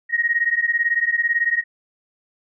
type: beating tone pair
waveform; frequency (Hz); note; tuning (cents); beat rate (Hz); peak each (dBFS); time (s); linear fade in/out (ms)
sine; 1869 / 1887; A#6 / A#6; +4 / +21; 18; -20 / -20; 0.09-1.64; 50
effects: none